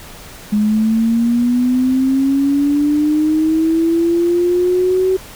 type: linear sweep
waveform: sine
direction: up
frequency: 207.7 to 378.2 Hz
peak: -11 dBFS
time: 0.52-5.17 s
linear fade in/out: 10 ms
effects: pink hiss -36 dBFS RMS until 5.35 s